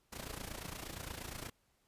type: noise with amplitude modulation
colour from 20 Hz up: pink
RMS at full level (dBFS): -42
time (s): 0.12-1.5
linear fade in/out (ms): 10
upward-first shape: sine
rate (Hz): 28.5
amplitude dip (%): 75
effects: pink hiss -75 dBFS RMS until 1.87 s + resampled to 32000 Hz